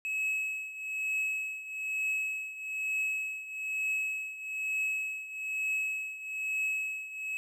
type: tone with tremolo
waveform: triangle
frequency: 2573 Hz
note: E7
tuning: 43 cents flat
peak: -26 dBFS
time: 0.05-7.37 s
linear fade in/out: 0 ms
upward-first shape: triangle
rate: 1.1 Hz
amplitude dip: 80%
effects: none